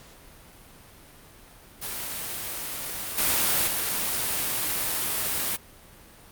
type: noise with level steps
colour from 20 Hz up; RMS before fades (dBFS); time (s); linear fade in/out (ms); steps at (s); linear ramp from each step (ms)
white; -33 / -23 / -27; 1.81-5.57; 20; 3.18 / 3.67; 5
effects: pink hiss -50 dBFS RMS until 6.31 s + Opus 48 kbps